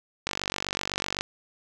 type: click train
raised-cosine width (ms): 0.2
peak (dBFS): -10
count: 46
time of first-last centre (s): 0.27-1.209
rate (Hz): 47.9
effects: none